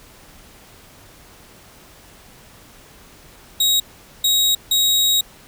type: tone bursts at uneven times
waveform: sawtooth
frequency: 3800 Hz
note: A#7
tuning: 33 cents sharp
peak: -11 dBFS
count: 3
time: 3.6-3.8 / 4.24-4.55 / 4.71-5.21 s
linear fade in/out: 5 ms
effects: pink hiss -46 dBFS RMS until 5.47 s